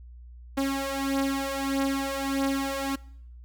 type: beating tone pair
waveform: sawtooth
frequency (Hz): 272.1 / 273.7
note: C#4 / C#4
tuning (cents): -32 / -22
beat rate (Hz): 1.6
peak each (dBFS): -26 / -24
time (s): 0.57-2.96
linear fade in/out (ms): 10
effects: noise-tail reverb RT60 0.7 s tail -23 dB re dry + added 60 Hz sine -43 dBFS peak until 3.44 s